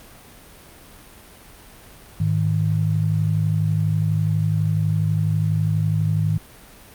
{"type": "tone pair together", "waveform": "sine", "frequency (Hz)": [104.6, 156.72], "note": ["G#2", "D#3"], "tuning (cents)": [13, 13], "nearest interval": "perfect fifth", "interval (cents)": 700, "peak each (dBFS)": -20, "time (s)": [2.2, 6.38], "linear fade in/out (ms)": 5, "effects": ["pink hiss -45 dBFS RMS until 6.94 s", "Opus 48 kbps"]}